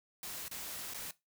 white noise with dropouts, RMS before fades -43 dBFS, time 0.23-1.11 s, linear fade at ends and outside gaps 2 ms, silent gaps 0.482-0.512 / 0.937-0.944 s, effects noise-tail reverb RT60 0.2 s tail -18 dB re dry

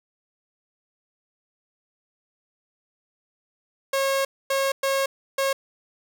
sawtooth tone bursts at uneven times, 544 Hz, C#5, 33 cents flat, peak -17 dBFS, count 4, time 3.93-4.25 / 4.5-4.72 / 4.83-5.06 / 5.38-5.53 s, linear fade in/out 5 ms, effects none

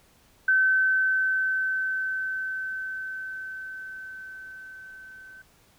sine tone with level ramp, 1533 Hz, G6, 39 cents flat, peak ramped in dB -17 to -44 dBFS, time 0.48-5.42 s, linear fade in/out 5 ms, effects pink hiss -60 dBFS RMS until 5.78 s

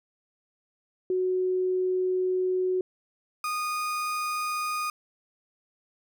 sine / 35% pulse tone pair in turn, 369.3 / 1232.2 Hz, F#4 / D#6, -3 / -17 cents, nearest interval octave + major sixth, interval 2086 cents, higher second, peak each -23 / -26 dBFS, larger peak first, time 1.1-2.81 / 3.44-4.9 s, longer first, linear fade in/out 2 ms, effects none

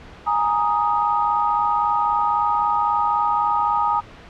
sine chord, Ab suspended second, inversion none, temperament just, 830.6 / 934.4 / 1245.9 Hz, Ab5 / Bb5 / Eb6, 0 / +4 / +2 cents, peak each -22 / -21 / -21 dBFS, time 0.26-4.01 s, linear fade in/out 20 ms, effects pink hiss -42 dBFS RMS until 4.29 s + low-pass 3000 Hz 12 dB/octave

